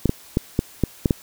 clicks, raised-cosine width 3 ms, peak -4 dBFS, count 7, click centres 0.057 / 0.094 / 0.371 / 0.591 / 0.837 / 1.058 / 1.108 s, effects white hiss -46 dBFS RMS until 1.22 s

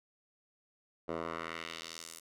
10% pulse tone with band-pass filter sweep, 82.41 Hz, E2, in tune, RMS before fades -42 dBFS, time 1.08-2.2 s, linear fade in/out 10 ms, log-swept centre 620 to 10000 Hz, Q 1.2, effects none

